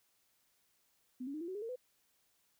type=tone with pitch steps; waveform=sine; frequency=252.8 / 278.9 / 307.7 / 339.4 / 374.4 / 413.1 / 455.7 / 502.7 Hz; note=B3 / C#4 / D#4 / F4 / F#4 / G#4 / A#4 / B4; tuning=+41 / +11 / -19 / -49 / +20 / -9 / -39 / +31 cents; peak=-39 dBFS; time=1.2-1.76 s; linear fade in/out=10 ms; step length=70 ms; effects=white hiss -75 dBFS RMS until 2.59 s